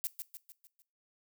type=noise with echo; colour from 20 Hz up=violet; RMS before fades=-34 dBFS; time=0.04-0.07 s; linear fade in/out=0 ms; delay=150 ms; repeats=5; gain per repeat=-6 dB; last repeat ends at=0.82 s; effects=noise-tail reverb RT60 0.3 s tail -19 dB re dry